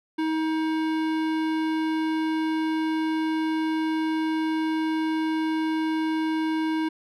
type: tone with hard clipping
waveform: sine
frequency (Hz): 317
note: D#4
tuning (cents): +32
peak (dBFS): -25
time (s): 0.18-6.89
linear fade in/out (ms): 10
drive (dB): 17
effects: none